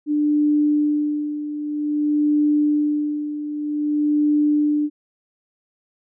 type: tone with tremolo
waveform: sine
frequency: 297.2 Hz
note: D4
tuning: 21 cents sharp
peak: -14 dBFS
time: 0.06-4.9 s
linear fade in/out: 50 ms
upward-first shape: sine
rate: 0.52 Hz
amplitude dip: 70%
effects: none